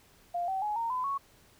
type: tone with pitch steps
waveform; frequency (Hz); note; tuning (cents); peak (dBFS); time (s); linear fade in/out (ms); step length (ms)
sine; 698.5 / 766.1 / 840.3 / 921.7 / 1010.9 / 1108.8; F5 / G5 / G#5 / A#5 / B5 / C#6; 0 / -40 / +20 / -20 / +40 / 0; -29; 0.34-1.18; 10; 140
effects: pink hiss -61 dBFS RMS until 1.59 s